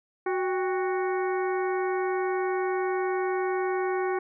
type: harmonic tone with a mistuned harmonic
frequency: 370 Hz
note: F#4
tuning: in tune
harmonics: 1 / 2 / 3 / 4 / 5 / 6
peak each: -26 / -32 / -36 / -38 / -40 / -42 dBFS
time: 0.26-4.19 s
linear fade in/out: 5 ms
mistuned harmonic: 2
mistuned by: +110 cents
effects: none